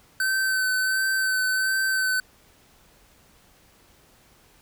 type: tone with vibrato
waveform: square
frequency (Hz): 1532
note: G6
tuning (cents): -40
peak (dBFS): -22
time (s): 0.2-2.2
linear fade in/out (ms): 2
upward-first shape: sine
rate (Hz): 1.4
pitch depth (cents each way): 19
effects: pink hiss -57 dBFS RMS until 4.61 s